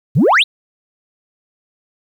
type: exponential sweep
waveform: sine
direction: up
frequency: 110 to 4168 Hz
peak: -6 dBFS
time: 0.15-0.44 s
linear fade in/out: 20 ms
effects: tanh soft clip ceiling -6 dBFS + 8-bit